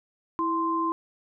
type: tone pair together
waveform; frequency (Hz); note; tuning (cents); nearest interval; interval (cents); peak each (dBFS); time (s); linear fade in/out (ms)
sine; 328.9 / 1043.1; E4 / C6; -4 / -6; octave + minor sixth; 1998; -28 / -25; 0.39-0.92; 0
effects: none